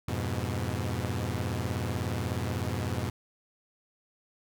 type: chord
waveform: sawtooth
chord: F diminished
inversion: none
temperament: equal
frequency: 87.31 / 103.83 / 123.47 Hz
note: F2 / Ab2 / Cb3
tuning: 0 / 0 / 0 cents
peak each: -30 dBFS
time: 0.08-3.1 s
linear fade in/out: 5 ms
effects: none